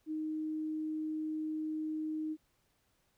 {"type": "tone", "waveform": "sine", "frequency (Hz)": 311.2, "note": "D#4", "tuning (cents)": 0, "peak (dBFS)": -34, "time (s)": [0.06, 2.37], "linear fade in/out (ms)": 50, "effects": ["pink hiss -75 dBFS RMS until 3.17 s"]}